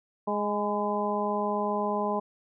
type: harmonic tone with a mistuned harmonic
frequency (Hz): 207.7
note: G#3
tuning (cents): 0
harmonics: 1 / 2 / 3 / 4 / 5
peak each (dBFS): -32 / -32 / -32 / -32 / -32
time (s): 0.27-2.2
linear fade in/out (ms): 10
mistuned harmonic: 5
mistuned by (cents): -38
effects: none